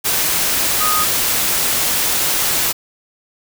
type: tone in noise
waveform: sine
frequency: 1244.5 Hz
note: D#6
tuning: in tune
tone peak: -17 dBFS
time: 0.8-1.05 s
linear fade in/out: 20 ms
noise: white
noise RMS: -17 dBFS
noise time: 0.04-2.73 s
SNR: -3 dB
effects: none